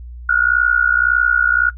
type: tone with amplitude modulation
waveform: sine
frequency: 1441 Hz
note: F#6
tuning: 46 cents flat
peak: -7 dBFS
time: 0.29-1.7 s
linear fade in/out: 5 ms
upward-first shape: sine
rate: 61.8 Hz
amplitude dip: 90%
effects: noise-tail reverb RT60 0.1 s tail -19 dB re dry + added 60 Hz sine -30 dBFS peak until 1.77 s